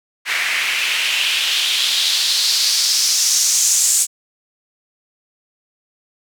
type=noise with band-pass filter sweep; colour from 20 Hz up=white; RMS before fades=-17 dBFS; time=0.25-4.07 s; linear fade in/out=50 ms; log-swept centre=2000 to 7600 Hz; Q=2.9; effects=none